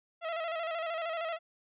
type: tone with vibrato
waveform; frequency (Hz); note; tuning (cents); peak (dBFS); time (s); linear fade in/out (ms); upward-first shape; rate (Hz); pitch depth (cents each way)
sawtooth; 659.3; E5; 0; -29; 0.21-1.39; 50; square; 13; 51
effects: resampled to 8000 Hz